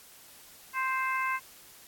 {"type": "harmonic tone", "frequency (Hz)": 523.3, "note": "C5", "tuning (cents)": 0, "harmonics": [2, 3, 4, 5], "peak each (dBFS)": [-30, -34, -34, -38], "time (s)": [0.73, 1.4], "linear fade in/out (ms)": 50, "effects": ["white hiss -53 dBFS RMS until 1.87 s", "AAC 64 kbps"]}